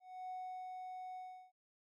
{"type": "tone with ADSR envelope", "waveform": "triangle", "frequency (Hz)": 740, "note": "F#5", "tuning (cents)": 0, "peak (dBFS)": -39, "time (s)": [0, 1.52], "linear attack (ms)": 300, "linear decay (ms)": 360, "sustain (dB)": -3, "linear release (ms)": 360, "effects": ["tanh soft clip ceiling -38 dBFS"]}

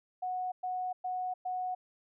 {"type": "tone bursts", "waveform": "sine", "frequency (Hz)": 735, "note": "F#5", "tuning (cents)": -12, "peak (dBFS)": -32, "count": 4, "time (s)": [0.22, 1.75], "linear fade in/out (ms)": 10, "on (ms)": 300, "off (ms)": 110, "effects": []}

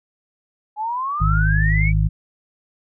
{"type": "exponential sweep", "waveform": "sine", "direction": "up", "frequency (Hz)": [830.6, 2315], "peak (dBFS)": -21, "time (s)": [0.76, 1.93], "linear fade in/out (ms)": 50}
{"type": "harmonic tone", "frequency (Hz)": 51.91, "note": "G#1", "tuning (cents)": 0, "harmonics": [1, 2, 3], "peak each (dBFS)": [-17, -20, -20], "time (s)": [1.2, 2.09], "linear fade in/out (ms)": 20}
{"effects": []}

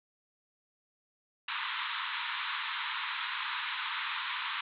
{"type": "band-pass noise", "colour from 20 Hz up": "pink", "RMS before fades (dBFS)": -36, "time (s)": [1.48, 4.61], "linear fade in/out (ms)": 5, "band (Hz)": [920, 3900], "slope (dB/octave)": 96, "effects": []}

